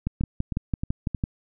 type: two click trains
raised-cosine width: 5 ms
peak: -12 / -15 dBFS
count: 8 / 4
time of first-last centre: 0.07-1.239 / 0.21-1.147 s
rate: 5.99 / 3.2 Hz
effects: none